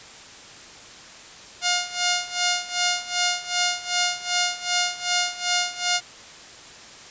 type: tone with tremolo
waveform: 5% pulse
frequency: 712 Hz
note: F5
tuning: 33 cents sharp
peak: -7 dBFS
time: 1.61-6.01 s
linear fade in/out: 50 ms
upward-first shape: sine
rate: 2.6 Hz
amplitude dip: 85%
effects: white hiss -43 dBFS RMS until 7.1 s + resampled to 16000 Hz